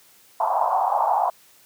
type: band-pass noise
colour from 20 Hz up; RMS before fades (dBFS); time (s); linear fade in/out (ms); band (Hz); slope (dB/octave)
pink; -21; 0.4-1.3; 5; 700 to 1000; 48
effects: white hiss -54 dBFS RMS until 1.65 s + high-pass 100 Hz 12 dB/octave